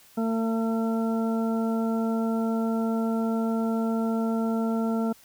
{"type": "harmonic tone", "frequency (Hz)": 225.6, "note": "A3", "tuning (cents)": 44, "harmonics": [1, 2, 3, 4, 6], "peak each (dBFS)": [-24, -32, -34, -39, -39], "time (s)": [0.17, 5.13], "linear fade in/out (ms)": 10, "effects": ["white hiss -55 dBFS RMS until 5.24 s"]}